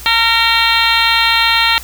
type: harmonic tone with a mistuned harmonic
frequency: 457 Hz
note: A#4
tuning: 34 cents flat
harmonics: 2 / 3 / 4 / 5 / 6 / 7 / 8 / 9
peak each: -18 / -18 / -18 / -18 / -18 / -18 / -18 / -18 dBFS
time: 0.06-1.78 s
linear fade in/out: 0 ms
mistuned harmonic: 4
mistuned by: +25 cents
effects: added 60 Hz sine -33 dBFS peak until 1.83 s + white hiss -33 dBFS RMS until 1.83 s